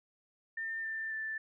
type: tone with pitch steps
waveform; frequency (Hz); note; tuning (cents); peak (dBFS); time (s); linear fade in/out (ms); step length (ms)
sine; 1803 / 1783.3 / 1763.9; A6 / A6 / A6; +42 / +23 / +4; -35; 0.57-1.38; 5; 270
effects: none